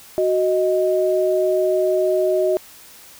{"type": "tone pair together", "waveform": "sine", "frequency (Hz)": [371.1, 624.1], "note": ["F#4", "D#5"], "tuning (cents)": [5, 5], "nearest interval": "major sixth", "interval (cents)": 900, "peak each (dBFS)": -18, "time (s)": [0.18, 2.57], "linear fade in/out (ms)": 0, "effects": ["white hiss -44 dBFS RMS until 3.19 s"]}